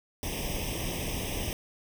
pink noise with comb filter, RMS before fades -33 dBFS, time 0.23-1.53 s, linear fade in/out 0 ms, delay 0.35 ms, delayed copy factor +1, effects none

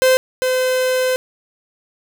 45% pulse tone pair in turn, 517 / 512.2 Hz, C5 / C5, -21 / -37 cents, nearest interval unison, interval 16 cents, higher first, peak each -10 / -15 dBFS, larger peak first, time 0.02-0.17 / 0.42-1.16 s, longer second, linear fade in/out 0 ms, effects none

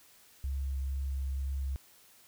sine tone with vibrato, 67.7 Hz, C#2, 40 cents flat, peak -31 dBFS, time 0.44-1.76 s, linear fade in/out 0 ms, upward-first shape triangle, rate 2.1 Hz, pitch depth 13 cents each way, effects white hiss -60 dBFS RMS until 2.27 s

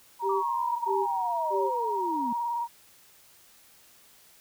sine tone with vibrato, 944 Hz, A#5, 22 cents sharp, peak -27 dBFS, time 0.19-2.68 s, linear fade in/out 50 ms, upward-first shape sine, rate 19 Hz, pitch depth 29 cents each way
sine tone bursts, 392 Hz, G4, in tune, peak -26 dBFS, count 3, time 0.22-1.71 s, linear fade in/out 50 ms, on 210 ms, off 430 ms
sine linear sweep, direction down, 1174.7 to 225.6 Hz, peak -31 dBFS, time 0.29-2.33 s, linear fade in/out 5 ms
effects white hiss -57 dBFS RMS until 4.4 s

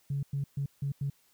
sine tone bursts at uneven times, 140 Hz, C#3, 18 cents sharp, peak -28 dBFS, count 5, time 0.1-0.23 / 0.33-0.44 / 0.57-0.66 / 0.82-0.92 / 1.01-1.1 s, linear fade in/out 5 ms, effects tanh soft clip ceiling -24 dBFS + white hiss -67 dBFS RMS until 1.33 s

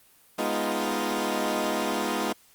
15% pulse chord, F half-diminished seventh, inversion first, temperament equal, 207.7 / 246.9 / 311.1 / 349.2 Hz, Ab3 / Cb4 / Eb4 / F4, 0 / 0 / 0 / 0 cents, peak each -25 dBFS, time 0.38-2.33 s, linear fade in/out 10 ms, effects white hiss -58 dBFS RMS until 2.54 s + Opus 32 kbps

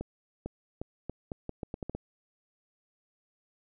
accelerating click train, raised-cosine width 2 ms, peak -22 dBFS, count 11, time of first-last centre 0.01-1.95 s, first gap 450 ms, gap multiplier 0.79, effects none

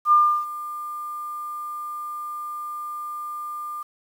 sine tone with ADSR envelope, 1200 Hz, D6, 37 cents sharp, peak -11 dBFS, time 0.05-3.83 s, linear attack 70 ms, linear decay 330 ms, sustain -18 dB, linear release 7 ms, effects 8-bit

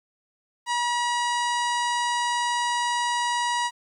harmonic tone with a mistuned harmonic, 962 Hz, B5, 46 cents flat, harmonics 1 / 2 / 3 / 4 / 5 / 6 / 7 / 8 / 9 / 10, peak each -24 / -30 / -34 / -36 / -38 / -40 / -41 / -42 / -43 / -44 dBFS, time 0.66-3.71 s, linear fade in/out 50 ms, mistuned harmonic 10, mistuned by -58 cents, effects 10-bit

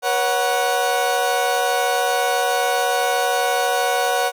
30% pulse chord, B suspended second, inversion none, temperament equal with one note detuned, 482 / 554.4 / 740 Hz, B4 / C#5 / F#5, -42 / 0 / 0 cents, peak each -21 / -21 / -17 dBFS, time 0.02-4.32 s, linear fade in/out 50 ms, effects none

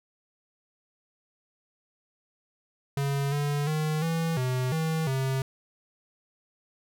square tone with pitch steps, 139.8 / 144.9 / 154.6 / 164.5 / 127.6 / 160.2 / 133.2 Hz, C#3 / D3 / D#3 / E3 / C3 / E3 / C3, +15 / -23 / -11 / -3 / -43 / -49 / +31 cents, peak -26 dBFS, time 2.97-5.42 s, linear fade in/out 2 ms, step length 350 ms, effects none

